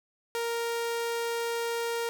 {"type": "tone", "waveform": "sawtooth", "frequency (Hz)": 466.2, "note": "A#4", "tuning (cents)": 0, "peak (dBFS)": -25, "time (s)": [0.35, 2.09], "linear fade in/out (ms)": 0, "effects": []}